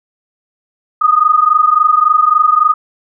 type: tone pair together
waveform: sine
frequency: 1225 / 1248.6 Hz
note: D#6 / D#6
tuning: -27 / +6 cents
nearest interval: unison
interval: 33 cents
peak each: -10 dBFS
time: 1.01-2.74 s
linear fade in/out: 10 ms
effects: none